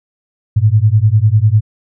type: beating tone pair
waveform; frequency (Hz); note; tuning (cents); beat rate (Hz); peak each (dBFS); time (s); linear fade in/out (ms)
sine; 102.7 / 112.7; G#2 / A2; -19 / +42; 10; -10; 0.56-1.61; 10
effects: none